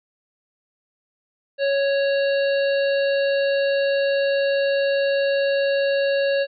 harmonic tone, 554.4 Hz, C#5, in tune, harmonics 1 / 3 / 5 / 7 / 8, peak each -18 / -28 / -32 / -35 / -36 dBFS, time 1.58-6.47 s, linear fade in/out 50 ms, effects none

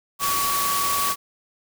sine tone in noise, 1131 Hz, C#6, 34 cents sharp, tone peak -23 dBFS, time 0.19-1.16 s, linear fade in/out 50 ms, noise white, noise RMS -25 dBFS, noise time 0.19-1.16 s, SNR -1 dB, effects none

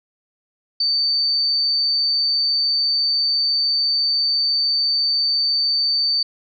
sine tone, 4573 Hz, D8, 47 cents flat, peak -16 dBFS, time 0.8-6.23 s, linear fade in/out 5 ms, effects none

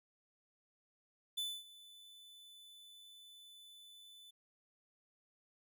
45% pulse tone with ADSR envelope, 3499 Hz, A7, 10 cents flat, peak -36 dBFS, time 1.37-4.31 s, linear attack 12 ms, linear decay 250 ms, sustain -20 dB, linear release 10 ms, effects none

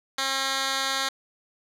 10% pulse tone with band-pass filter, 269.1 Hz, C4, 49 cents sharp, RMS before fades -27 dBFS, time 0.18-1.09 s, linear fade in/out 5 ms, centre 3800 Hz, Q 0.9, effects none

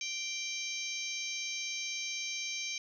harmonic tone, 784 Hz, G5, in tune, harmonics 3 / 4 / 5 / 6 / 7 / 8, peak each -39 / -44 / -44 / -48 / -44 / -41 dBFS, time 0.01-2.78 s, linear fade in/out 2 ms, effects 11-bit

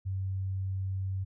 sine tone, 95.5 Hz, G2, 45 cents flat, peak -30 dBFS, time 0.05-1.25 s, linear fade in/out 20 ms, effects none

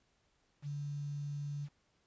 sine tone with quantisation, 144.4 Hz, D3, 29 cents flat, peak -37 dBFS, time 0.62-1.69 s, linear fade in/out 50 ms, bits 10, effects pink hiss -75 dBFS RMS until 2.06 s + resampled to 16000 Hz

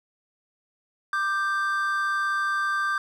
triangle tone pair together, 1186.9 / 1568 Hz, D6 / G6, +18 / 0 cents, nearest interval perfect fourth, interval 482 cents, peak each -24 dBFS, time 1.13-2.98 s, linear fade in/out 2 ms, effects none

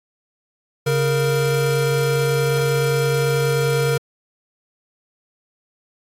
square tone pair together, 138.92 / 466.2 Hz, C#3 / A#4, +4 / 0 cents, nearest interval octave + major sixth, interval 2096 cents, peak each -20 / -20 dBFS, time 0.86-3.98 s, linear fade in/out 10 ms, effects AAC 48 kbps

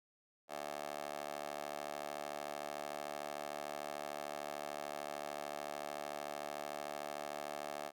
15% pulse tone with high-pass filter, 73.42 Hz, D2, in tune, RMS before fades -44 dBFS, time 0.48-7.92 s, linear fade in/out 50 ms, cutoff 580 Hz, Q 2.5, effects none

